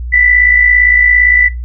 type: tone with amplitude modulation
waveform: sine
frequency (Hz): 1981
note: B6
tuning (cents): +5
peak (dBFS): -3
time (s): 0.12-1.49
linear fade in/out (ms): 20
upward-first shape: sine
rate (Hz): 57.6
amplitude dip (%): 60
effects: noise-tail reverb RT60 0.2 s tail -17 dB re dry + added 60 Hz sine -18 dBFS peak until 1.64 s